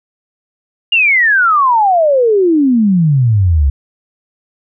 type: exponential sweep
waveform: sine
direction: down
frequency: 2866 to 66.1 Hz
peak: -7 dBFS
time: 0.92-3.7 s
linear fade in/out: 5 ms
effects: none